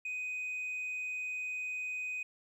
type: tone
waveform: sine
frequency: 2500 Hz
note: D#7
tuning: 8 cents sharp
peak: -33 dBFS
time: 0.05-2.23 s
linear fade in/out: 5 ms
effects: tanh soft clip ceiling -34 dBFS + 12-bit